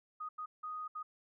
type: tone bursts at uneven times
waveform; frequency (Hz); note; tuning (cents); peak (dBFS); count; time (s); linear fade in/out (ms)
sine; 1244.5; D#6; 0; -39; 4; 0.2-0.29 / 0.38-0.46 / 0.63-0.88 / 0.95-1.03; 10
effects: none